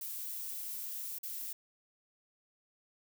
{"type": "noise with dropouts", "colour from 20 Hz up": "violet", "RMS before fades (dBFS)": -41, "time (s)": [0.01, 1.53], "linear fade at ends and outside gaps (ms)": 5, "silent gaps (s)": [1.186, 1.231], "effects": []}